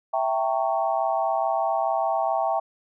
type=chord; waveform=sine; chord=E diminished seventh; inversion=none; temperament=equal with one note detuned; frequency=659.3 / 784 / 911 / 1108.7 Hz; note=E5 / G5 / Bb5 / Db6; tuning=0 / 0 / -40 / 0 cents; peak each=-25 / -25 / -29 / -31 dBFS; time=0.13-2.6 s; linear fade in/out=10 ms; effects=none